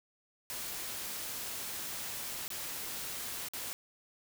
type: noise with dropouts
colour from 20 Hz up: white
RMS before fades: -40 dBFS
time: 0.5-3.73 s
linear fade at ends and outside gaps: 0 ms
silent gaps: 2.48-2.503 / 3.485-3.535 s
effects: none